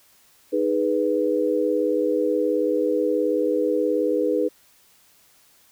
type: chord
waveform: sine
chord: G# minor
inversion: second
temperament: equal with one note detuned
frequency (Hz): 309.3 / 415.3 / 493.9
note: D#4 / G#4 / B4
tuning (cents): -10 / 0 / 0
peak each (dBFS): -24 / -24 / -22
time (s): 0.52-4.49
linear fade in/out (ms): 20
effects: white hiss -57 dBFS RMS until 5.71 s